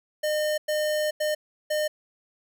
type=tone bursts at uneven times; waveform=square; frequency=608 Hz; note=D#5; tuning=40 cents flat; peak=-24 dBFS; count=4; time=0.23-0.58 / 0.68-1.11 / 1.2-1.35 / 1.7-1.88 s; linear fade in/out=10 ms; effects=10-bit